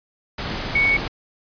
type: tone in noise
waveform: sine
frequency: 2227 Hz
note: C#7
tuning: 7 cents sharp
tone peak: -15 dBFS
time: 0.75-0.97 s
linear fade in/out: 5 ms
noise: pink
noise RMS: -27 dBFS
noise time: 0.38-1.08 s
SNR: +9 dB
effects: resampled to 11025 Hz